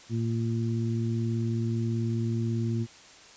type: harmonic tone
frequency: 114.8 Hz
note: A#2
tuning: 26 cents flat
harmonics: 1 / 2 / 3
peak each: -27 / -31 / -36 dBFS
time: 0.09-2.87 s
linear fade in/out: 50 ms
effects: white hiss -51 dBFS RMS until 3.36 s + resampled to 16000 Hz